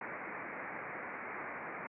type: low-pass noise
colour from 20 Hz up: white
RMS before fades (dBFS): -43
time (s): 0.01-1.87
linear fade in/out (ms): 2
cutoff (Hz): 2300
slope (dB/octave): 96
effects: high-pass 200 Hz 12 dB/octave